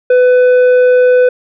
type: tone with tanh clipping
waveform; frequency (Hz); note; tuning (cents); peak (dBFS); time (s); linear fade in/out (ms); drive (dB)
triangle; 500; B4; +21; -6; 0.1-1.29; 5; 11
effects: none